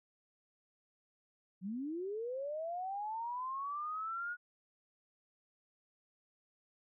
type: linear sweep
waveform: sine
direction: up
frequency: 174.61 to 1457 Hz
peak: -37 dBFS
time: 1.61-4.37 s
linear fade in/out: 50 ms
effects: none